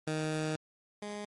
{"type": "tone pair in turn", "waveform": "15% pulse", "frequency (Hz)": [155.56, 207.2], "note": ["D#3", "G#3"], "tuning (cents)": [0, -4], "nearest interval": "perfect fourth", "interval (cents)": 496, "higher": "second", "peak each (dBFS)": [-25, -32], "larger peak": "first", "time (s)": [[0.07, 0.56], [1.02, 1.25]], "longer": "first", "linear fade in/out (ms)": 5, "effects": ["MP3 48 kbps"]}